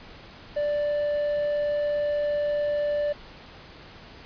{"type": "tone", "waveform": "triangle", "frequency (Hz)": 587.3, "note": "D5", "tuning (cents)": 0, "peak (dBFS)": -21, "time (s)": [0.56, 3.13], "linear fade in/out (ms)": 10, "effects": ["pink hiss -46 dBFS RMS until 4.25 s", "resampled to 11025 Hz"]}